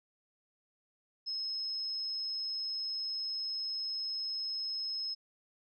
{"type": "tone", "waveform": "sine", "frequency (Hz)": 5170, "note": "E8", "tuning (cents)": -34, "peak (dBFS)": -34, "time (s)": [1.26, 5.15], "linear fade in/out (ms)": 20, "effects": []}